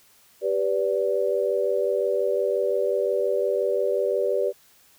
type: chord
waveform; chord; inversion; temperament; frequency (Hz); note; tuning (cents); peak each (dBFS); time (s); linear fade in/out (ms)
sine; G major; none; equal with one note detuned; 392 / 493.9 / 579.6; G4 / B4 / D5; 0 / 0 / -23; -25; 0.41-4.53; 50
effects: white hiss -57 dBFS RMS until 4.98 s